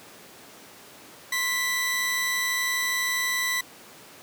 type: tone pair together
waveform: sawtooth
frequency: 1053.8 / 1975.5 Hz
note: C6 / B6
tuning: +12 / 0 cents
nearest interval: major seventh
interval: 1088 cents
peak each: -30 / -21 dBFS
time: 1.32-3.61 s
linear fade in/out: 5 ms
effects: pink hiss -47 dBFS RMS until 4.22 s + high-pass 200 Hz 12 dB/octave